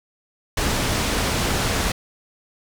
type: low-pass noise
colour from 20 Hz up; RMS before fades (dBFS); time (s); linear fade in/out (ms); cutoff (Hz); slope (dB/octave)
pink; -22; 0.57-1.92; 5; 9000; 12
effects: none